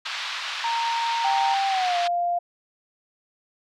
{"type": "band-pass noise", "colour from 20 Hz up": "white", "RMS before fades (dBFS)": -31, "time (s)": [0.05, 2.08], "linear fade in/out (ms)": 10, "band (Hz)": [910, 4200], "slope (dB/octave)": 24}
{"type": "tone", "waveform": "sine", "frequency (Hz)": 926, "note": "A#5", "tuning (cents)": -12, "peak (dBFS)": -23, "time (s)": [0.64, 1.54], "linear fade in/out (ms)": 2}
{"type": "tone with pitch glide", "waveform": "sine", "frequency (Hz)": [784, 698.5], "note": ["G5", "F5"], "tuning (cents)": [0, 0], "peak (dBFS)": -21, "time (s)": [1.24, 2.39], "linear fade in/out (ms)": 10, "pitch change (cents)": -200, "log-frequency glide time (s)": [1.68, 1.97]}
{"effects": []}